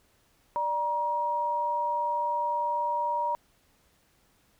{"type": "tone pair together", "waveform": "sine", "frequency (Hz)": [592, 949.1], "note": ["D5", "A#5"], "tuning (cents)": [14, 31], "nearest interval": "minor sixth", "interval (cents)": 817, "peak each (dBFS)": [-34, -26], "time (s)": [0.56, 3.35], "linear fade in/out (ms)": 0, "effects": ["pink hiss -66 dBFS RMS until 4.59 s"]}